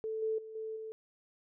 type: tone with level steps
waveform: sine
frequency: 440 Hz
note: A4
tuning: in tune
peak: -34 / -30 / -44 / -37 / -40 dBFS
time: 0.04-0.92 s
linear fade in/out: 0 ms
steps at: 0.22 / 0.38 / 0.55 / 0.76 s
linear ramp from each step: 5 ms
effects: none